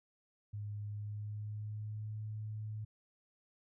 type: tone with pitch glide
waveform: sine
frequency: 103.83 to 107.49 Hz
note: G#2 to A2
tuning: 0 to -40 cents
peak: -39 dBFS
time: 0.53-2.85 s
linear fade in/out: 10 ms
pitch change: +60 cents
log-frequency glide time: 0.87-2.16 s
effects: none